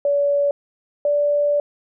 sine tone pair in turn, 571 / 582.3 Hz, D5 / D5, -49 / -15 cents, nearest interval unison, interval 34 cents, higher second, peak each -15 / -15 dBFS, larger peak neither, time 0.05-0.51 / 1.05-1.6 s, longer second, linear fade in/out 2 ms, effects none

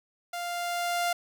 sawtooth tone with level ramp, 698 Hz, F5, 1 cent flat, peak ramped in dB -29 to -21 dBFS, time 0.33-1.13 s, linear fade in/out 5 ms, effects none

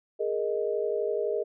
sine chord, Ab suspended second, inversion none, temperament just, 415.3 / 467.2 / 623 Hz, Ab4 / Bb4 / Eb5, 0 / +4 / +2 cents, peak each -29 / -30 / -32 dBFS, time 0.19-1.44 s, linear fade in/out 20 ms, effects none

